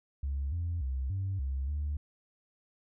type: tone with pitch steps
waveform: sine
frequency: 69.3 / 85.2 / 65.8 / 96.4 / 67.3 / 73.5 Hz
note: C#2 / F2 / C2 / G2 / C2 / D2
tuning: 0 / -42 / +10 / -28 / +49 / +2 cents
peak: -29 dBFS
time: 0.23-1.97 s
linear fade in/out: 5 ms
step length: 290 ms
effects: tanh soft clip ceiling -27 dBFS